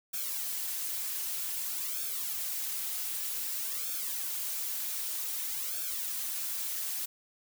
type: noise with flanger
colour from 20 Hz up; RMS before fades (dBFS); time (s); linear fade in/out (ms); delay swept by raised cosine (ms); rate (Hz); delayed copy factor
blue; -35; 0.13-7.06; 10; 1 to 5.1; 0.53; -0.75
effects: none